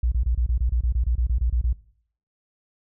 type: tone bursts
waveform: sine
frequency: 59.2 Hz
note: A#1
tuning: 27 cents sharp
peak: -18 dBFS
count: 15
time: 0.03-1.729 s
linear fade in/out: 5 ms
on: 89 ms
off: 26 ms
effects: noise-tail reverb RT60 0.6 s tail -19 dB re dry